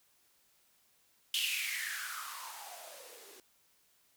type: noise with band-pass filter sweep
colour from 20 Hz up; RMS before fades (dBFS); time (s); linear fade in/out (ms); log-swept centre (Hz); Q
violet; -40; 1.34-3.4; 2; 3100 to 360; 7
effects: white hiss -70 dBFS RMS until 4.16 s